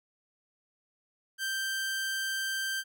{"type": "tone", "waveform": "sawtooth", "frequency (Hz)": 1568, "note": "G6", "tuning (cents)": 0, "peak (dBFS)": -27, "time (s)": [1.38, 2.84], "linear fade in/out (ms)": 50, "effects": []}